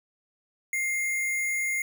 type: tone with sample-and-hold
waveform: sine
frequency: 2109 Hz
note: C7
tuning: 13 cents sharp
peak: -25 dBFS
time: 0.73-1.82 s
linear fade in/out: 2 ms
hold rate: 8820 Hz
effects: none

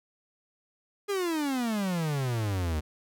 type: exponential sweep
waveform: 45% pulse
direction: down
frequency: 415.3 to 74 Hz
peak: -27 dBFS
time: 1.08-2.81 s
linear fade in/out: 20 ms
effects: none

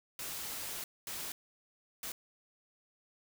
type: noise bursts at uneven times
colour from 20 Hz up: white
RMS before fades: -41 dBFS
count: 3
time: 0.19-0.84 / 1.07-1.32 / 2.03-2.12 s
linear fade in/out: 2 ms
effects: none

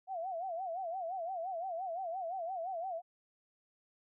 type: tone with vibrato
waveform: sine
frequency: 712 Hz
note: F5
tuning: 33 cents sharp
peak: -36 dBFS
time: 0.07-3.02 s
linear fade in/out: 50 ms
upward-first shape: sine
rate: 5.8 Hz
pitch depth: 150 cents each way
effects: none

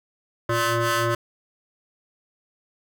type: ring-modulated tone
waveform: 15% pulse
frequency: 234.2 Hz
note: A#3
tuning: 8 cents sharp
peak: -11 dBFS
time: 0.49-1.15 s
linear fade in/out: 5 ms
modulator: 818 Hz
effects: none

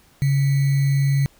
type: tone with sample-and-hold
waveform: sine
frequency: 138.59 Hz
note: C#3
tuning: in tune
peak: -15 dBFS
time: 0.22-1.26 s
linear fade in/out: 0 ms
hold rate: 2100 Hz
effects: pink hiss -55 dBFS RMS until 1.39 s

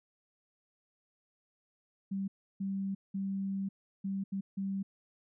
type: tone bursts at uneven times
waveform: sine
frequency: 194.9 Hz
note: G3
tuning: 10 cents flat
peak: -32 dBFS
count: 6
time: 2.11-2.28 / 2.6-2.95 / 3.14-3.69 / 4.04-4.24 / 4.32-4.41 / 4.57-4.83 s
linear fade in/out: 10 ms
effects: none

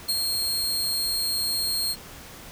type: tone with ADSR envelope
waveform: sawtooth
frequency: 4234 Hz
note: C8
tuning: 20 cents sharp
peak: -18 dBFS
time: 0.08-1.96 s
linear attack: 17 ms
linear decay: 35 ms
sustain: -3 dB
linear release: 50 ms
effects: pink hiss -43 dBFS RMS until 2.51 s

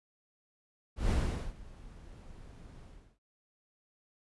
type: noise with ADSR envelope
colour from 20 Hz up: brown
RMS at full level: -27 dBFS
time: 0.96-3.19 s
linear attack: 140 ms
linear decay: 430 ms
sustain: -23 dB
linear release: 350 ms
effects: resampled to 24000 Hz

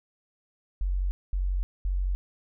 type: tone bursts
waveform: sine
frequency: 46.25 Hz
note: F#1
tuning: in tune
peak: -24 dBFS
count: 3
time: 0.81-2.15 s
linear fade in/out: 0 ms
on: 300 ms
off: 220 ms
effects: none

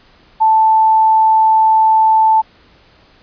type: tone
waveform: sine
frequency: 880 Hz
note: A5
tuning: in tune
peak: -7 dBFS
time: 0.4-2.42 s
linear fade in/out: 20 ms
effects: pink hiss -48 dBFS RMS until 3.22 s + resampled to 11025 Hz

